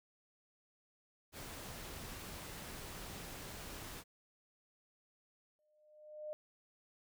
pink noise, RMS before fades -48 dBFS, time 1.32-4.04 s, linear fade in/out 50 ms
sine tone with exponential growth, 607 Hz, D#5, 43 cents flat, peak -39 dBFS, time 5.59-6.33 s, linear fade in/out 0 ms, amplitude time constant 160 ms
effects none

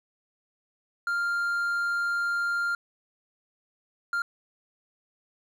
triangle tone bursts at uneven times, 1396.9 Hz, F6, in tune, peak -23 dBFS, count 2, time 1.07-2.75 / 4.13-4.22 s, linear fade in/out 2 ms, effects none

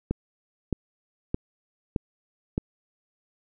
click train, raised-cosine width 3 ms, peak -12 dBFS, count 5, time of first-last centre 0.11-2.579 s, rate 1.62 Hz, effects none

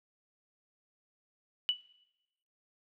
sine tone with exponential decay, 2960 Hz, F#7, in tune, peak -22 dBFS, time 1.69-1.81 s, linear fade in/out 0 ms, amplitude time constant 24 ms, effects noise-tail reverb RT60 1.0 s tail -22 dB re dry

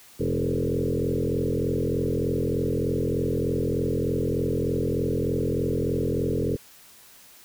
sine tone with frequency modulation, 277.2 Hz, C#4, in tune, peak -22 dBFS, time 0.19-6.57 s, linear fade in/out 20 ms, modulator 43.3 Hz, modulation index 4.8, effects white hiss -51 dBFS RMS until 7.44 s

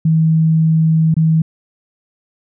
sine tone with dropouts, 160.3 Hz, E3, 48 cents flat, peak -9 dBFS, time 0.05-1.42 s, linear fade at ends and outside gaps 5 ms, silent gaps 1.142-1.166 s, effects none

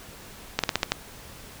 slowing click train, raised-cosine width 0.2 ms, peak -4 dBFS, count 6, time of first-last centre 0.59-0.92 s, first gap 47 ms, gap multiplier 1.17, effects pink hiss -45 dBFS RMS until 1.6 s

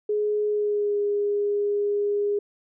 sine tone with pitch glide, 419.6 to 409.8 Hz, G#4 to G#4, +18 to -23 cents, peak -21 dBFS, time 0.09-2.39 s, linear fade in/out 5 ms, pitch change -41 cents, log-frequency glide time 0.48-0.99 s, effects none

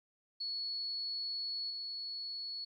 sine tone with level steps, 4389 Hz, C#8, 18 cents flat, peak -36 / -39 dBFS, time 0.4-2.65 s, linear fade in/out 10 ms, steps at 1.7 s, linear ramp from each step 5 ms, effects 13-bit

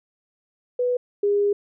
sine tone pair in turn, 493.9 / 407.4 Hz, B4 / G#4, 0 / -33 cents, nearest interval minor third, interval 333 cents, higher first, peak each -19 / -17 dBFS, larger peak second, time 0.79-0.97 / 1.23-1.53 s, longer second, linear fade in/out 5 ms, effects none

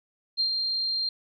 sine tone with ADSR envelope, 4186 Hz, C8, in tune, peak -21 dBFS, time 0.37-1.09 s, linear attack 32 ms, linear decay 91 ms, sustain -4 dB, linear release 3 ms, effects none

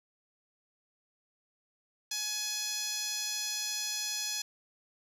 10% pulse tone with band-pass filter, 843 Hz, G#5, 26 cents sharp, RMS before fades -35 dBFS, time 2.11-4.42 s, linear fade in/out 5 ms, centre 6900 Hz, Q 1.9, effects 10-bit

